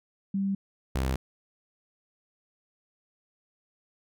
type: tone pair in turn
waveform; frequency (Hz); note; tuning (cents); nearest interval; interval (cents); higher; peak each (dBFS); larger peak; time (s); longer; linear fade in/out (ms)
sine / sawtooth; 196 / 65.53; G3 / C2; 0 / +3; octave + perfect fifth; 1897; first; -25 / -22; second; 0.34-0.55 / 0.95-1.16; neither; 5
effects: none

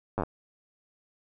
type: slowing click train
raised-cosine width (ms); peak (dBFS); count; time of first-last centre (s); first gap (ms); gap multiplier
1; -15; 6; 0.18-0.235; 9; 1.1
effects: none

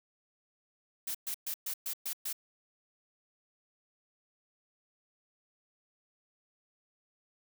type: noise bursts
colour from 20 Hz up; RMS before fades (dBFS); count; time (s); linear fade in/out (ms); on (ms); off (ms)
blue; -36; 7; 1.07-2.329; 5; 77; 120
effects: none

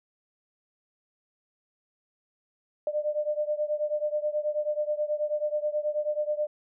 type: beating tone pair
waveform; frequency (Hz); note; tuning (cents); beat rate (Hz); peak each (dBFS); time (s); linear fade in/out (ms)
sine; 597 / 606.3; D5 / D#5; +28 / -45; 9.3; -28 / -30; 2.87-6.47; 2
effects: none

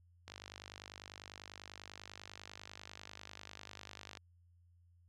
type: click train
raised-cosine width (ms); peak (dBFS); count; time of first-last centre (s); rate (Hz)
0.2; -30; 196; 0.28-4.172; 50.1
effects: added 87 Hz sine -64 dBFS peak until 5.08 s

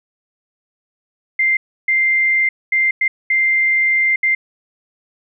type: tone bursts at uneven times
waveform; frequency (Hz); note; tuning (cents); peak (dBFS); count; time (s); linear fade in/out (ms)
sine; 2093; C7; 0; -12; 6; 1.39-1.57 / 1.88-2.49 / 2.72-2.91 / 3.01-3.08 / 3.3-4.16 / 4.23-4.35; 5
effects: none

